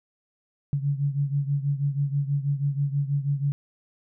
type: beating tone pair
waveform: sine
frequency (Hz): 140 / 146.2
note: C#3 / D3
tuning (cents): +18 / -7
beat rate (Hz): 6.2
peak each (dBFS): -24 / -28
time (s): 0.73-3.52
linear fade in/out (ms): 0
effects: none